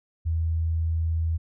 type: tone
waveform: sine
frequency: 81.6 Hz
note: E2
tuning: 17 cents flat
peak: -22 dBFS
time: 0.25-1.38 s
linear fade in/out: 20 ms
effects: none

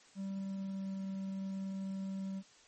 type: tone with pitch glide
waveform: triangle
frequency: 194.4 to 192.83 Hz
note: G3 to G3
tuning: -14 to -28 cents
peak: -35 dBFS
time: 0.15-2.43 s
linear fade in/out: 50 ms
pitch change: -14 cents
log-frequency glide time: 0.37-0.99 s
effects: white hiss -62 dBFS RMS until 2.67 s + MP3 32 kbps

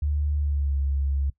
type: tone with pitch glide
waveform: sine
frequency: 73.42 to 69.3 Hz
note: D2 to C#2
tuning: 0 to 0 cents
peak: -22 dBFS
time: 0.02-1.3 s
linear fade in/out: 5 ms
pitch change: -100 cents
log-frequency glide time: 0.37-0.78 s
effects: noise-tail reverb RT60 0.1 s tail -19 dB re dry

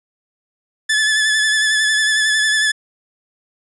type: tone with vibrato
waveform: sawtooth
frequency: 1731 Hz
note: A6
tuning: 29 cents flat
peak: -10 dBFS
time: 0.89-2.72 s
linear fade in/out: 10 ms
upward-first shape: sine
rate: 11 Hz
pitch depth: 30 cents each way
effects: resampled to 24000 Hz

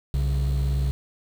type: tone pair together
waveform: triangle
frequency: 64.6 / 137.87 Hz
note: C2 / C#3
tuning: -21 / -9 cents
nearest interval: octave + minor second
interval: 1312 cents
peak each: -19 / -23 dBFS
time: 0.14-0.91 s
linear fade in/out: 0 ms
effects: tanh soft clip ceiling -15 dBFS + 7-bit

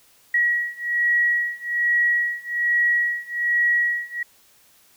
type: beating tone pair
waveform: sine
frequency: 1913 / 1914.2 Hz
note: A#6 / A#6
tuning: +44 / +45 cents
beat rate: 1.2 Hz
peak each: -22 / -21 dBFS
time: 0.34-4.23 s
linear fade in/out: 5 ms
effects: white hiss -56 dBFS RMS until 4.96 s

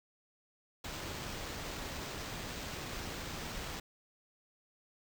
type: noise with sample-and-hold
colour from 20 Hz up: pink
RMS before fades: -42 dBFS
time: 0.84-3.8 s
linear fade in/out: 5 ms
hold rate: 11025 Hz
effects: none

